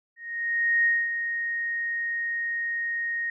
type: tone with ADSR envelope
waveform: sine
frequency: 1864.7 Hz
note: A#6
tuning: in tune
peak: -18 dBFS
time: 0.16-3.3 s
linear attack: 690 ms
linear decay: 230 ms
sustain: -8 dB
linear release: 3 ms
effects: none